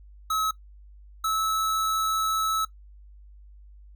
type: tone pair in turn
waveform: square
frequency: 1287 / 1302.7 Hz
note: E6 / E6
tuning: -42 / -21 cents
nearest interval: unison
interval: 21 cents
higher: second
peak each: -24 dBFS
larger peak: neither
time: 0.3-0.51 / 1.24-2.65 s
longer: second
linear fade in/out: 5 ms
effects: noise-tail reverb RT60 0.1 s tail -18 dB re dry + added 50 Hz sine -46 dBFS peak until 3.95 s